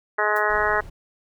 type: harmonic tone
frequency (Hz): 210.8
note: G#3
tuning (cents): +26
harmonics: 2 / 3 / 4 / 5 / 6 / 7 / 8 / 9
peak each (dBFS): -27 / -27 / -27 / -27 / -27 / -27 / -27 / -27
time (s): 0.18-0.81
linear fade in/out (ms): 10
type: noise with exponential decay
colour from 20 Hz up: blue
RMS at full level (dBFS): -35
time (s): 0.36-0.45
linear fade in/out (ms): 5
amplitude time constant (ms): 19
type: noise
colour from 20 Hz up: brown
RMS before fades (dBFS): -38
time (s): 0.49-0.9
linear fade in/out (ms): 10
effects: none